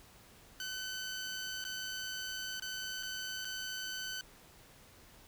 15% pulse tone with dropouts, 1517 Hz, F#6, 43 cents sharp, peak -32 dBFS, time 0.6-4.21 s, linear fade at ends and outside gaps 1 ms, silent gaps 1.641-1.65 / 2.598-2.622 / 3.028-3.032 / 3.447-3.452 s, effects pink hiss -59 dBFS RMS until 5.27 s

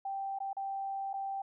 sine tone with dropouts, 783 Hz, G5, 2 cents flat, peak -34 dBFS, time 0.05-1.42 s, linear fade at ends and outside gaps 5 ms, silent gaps 0.388-0.402 / 0.531-0.567 / 1.132-1.138 s, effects none

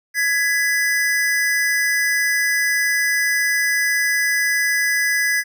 square tone pair together, 1673 / 1994.7 Hz, G#6 / B6, +12 / +17 cents, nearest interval minor third, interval 305 cents, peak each -20 dBFS, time 0.14-5.44 s, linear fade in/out 50 ms, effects none

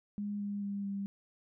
sine tone with pitch steps, 205.2 / 203 / 200.7 / 198.55 Hz, G#3 / G#3 / G3 / G3, -21 / -39 / +41 / +22 cents, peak -34 dBFS, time 0.18-1.06 s, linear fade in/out 0 ms, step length 220 ms, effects none

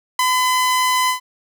sawtooth tone with ADSR envelope, 1012 Hz, B5, 42 cents sharp, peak -8 dBFS, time 0.19-1.2 s, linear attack 4 ms, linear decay 7 ms, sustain -3 dB, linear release 110 ms, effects none

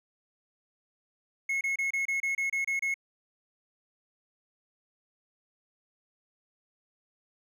triangle tone bursts, 2176 Hz, C#7, 33 cents flat, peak -25 dBFS, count 10, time 1.49-2.942 s, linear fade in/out 5 ms, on 120 ms, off 28 ms, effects none

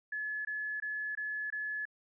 sine tone bursts, 1711 Hz, A6, 49 cents flat, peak -34 dBFS, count 5, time 0.12-1.854 s, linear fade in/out 5 ms, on 330 ms, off 21 ms, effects none

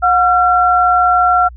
sine tone pair together, 723.4 / 1363 Hz, F#5 / F6, -39 / -43 cents, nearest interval major seventh, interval 1096 cents, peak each -11 dBFS, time 0.02-1.49 s, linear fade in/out 20 ms, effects added 60 Hz sine -31 dBFS peak until 1.56 s

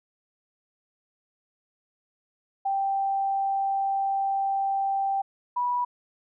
sine tone pair in turn, 784 / 978.5 Hz, G5 / B5, 0 / -16 cents, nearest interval major third, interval 384 cents, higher second, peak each -23 dBFS, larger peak neither, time 2.65-5.22 / 5.56-5.85 s, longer first, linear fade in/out 10 ms, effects none

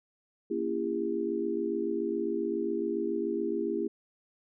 sine chord, A# diminished seventh, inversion none, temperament just, 233.1 / 279.7 / 335.6 / 402.8 Hz, A#3 / C#4 / E4 / G4, 0 / +16 / +31 / +47 cents, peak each -36 / -38 / -32 / -32 dBFS, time 0.5-3.88 s, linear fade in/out 10 ms, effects none

